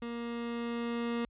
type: tone with level ramp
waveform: 30% pulse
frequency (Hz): 235.3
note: A#3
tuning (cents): +16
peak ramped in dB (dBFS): -34 to -28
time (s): 0.02-1.25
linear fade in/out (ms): 2
effects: added 50 Hz sine -63 dBFS peak until 1.29 s + resampled to 8000 Hz